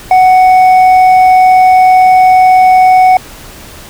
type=tone with hard clipping; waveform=sine; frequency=743 Hz; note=F#5; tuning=7 cents sharp; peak=-3 dBFS; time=0.11-3.17 s; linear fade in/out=2 ms; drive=4 dB; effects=pink hiss -31 dBFS RMS until 3.89 s